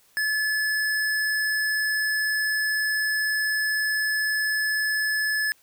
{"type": "tone", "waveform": "square", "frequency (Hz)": 1722, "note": "A6", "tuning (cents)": -38, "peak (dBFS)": -23, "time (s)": [0.17, 5.52], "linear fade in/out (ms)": 0, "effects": ["white hiss -60 dBFS RMS until 5.62 s"]}